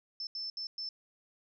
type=tone bursts at uneven times; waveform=sine; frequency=5290 Hz; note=E8; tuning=5 cents sharp; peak=-36 dBFS; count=4; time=0.2-0.27 / 0.35-0.5 / 0.57-0.67 / 0.78-0.89 s; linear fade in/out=2 ms; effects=none